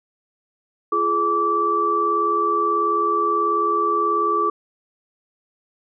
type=tone cluster; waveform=sine; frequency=342.8 / 421.3 / 1160 Hz; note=F4 / G#4 / D6; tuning=-32 / +25 / -22 cents; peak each=-26 / -24 / -18 dBFS; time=0.92-4.5 s; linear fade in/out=5 ms; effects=none